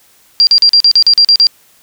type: tone bursts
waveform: sine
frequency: 4752 Hz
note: D8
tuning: 20 cents sharp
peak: -3 dBFS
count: 10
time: 0.4-1.469 s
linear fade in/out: 0 ms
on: 70 ms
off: 41 ms
effects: white hiss -48 dBFS RMS until 1.82 s